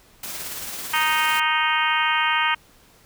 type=noise with tremolo; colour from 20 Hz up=white; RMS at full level=-31 dBFS; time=0.23-1.4 s; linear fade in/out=5 ms; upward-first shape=sine; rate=18 Hz; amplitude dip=30%
type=harmonic tone; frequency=311.1 Hz; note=D#4; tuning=in tune; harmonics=3 / 4 / 5 / 6 / 7 / 8 / 9 / 10; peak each=-24 / -25 / -26 / -27 / -27 / -28 / -29 / -29 dBFS; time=0.93-2.55 s; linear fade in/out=10 ms
effects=pink hiss -54 dBFS RMS until 3.05 s